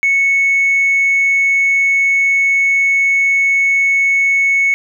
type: tone with tanh clipping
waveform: triangle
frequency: 2209 Hz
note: C#7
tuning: 7 cents flat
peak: -10 dBFS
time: 0.03-4.74 s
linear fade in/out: 0 ms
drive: 5 dB
effects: none